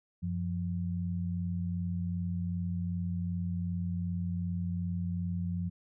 sine tone pair together, 92.5 / 175.12 Hz, F#2 / F3, 0 / +5 cents, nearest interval major seventh, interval 1105 cents, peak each -34 / -33 dBFS, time 0.22-5.7 s, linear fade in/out 20 ms, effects none

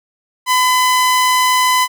sawtooth tone, 1009 Hz, B5, 37 cents sharp, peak -7 dBFS, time 0.46-1.88 s, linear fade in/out 50 ms, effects none

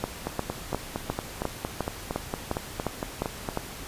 two click trains, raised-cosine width 1 ms, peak -12 / -14 dBFS, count 11 / 15, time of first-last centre 0.04-3.574 / 0.27-3.488 s, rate 2.83 / 4.35 Hz, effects pink hiss -40 dBFS RMS until 3.87 s + resampled to 32000 Hz

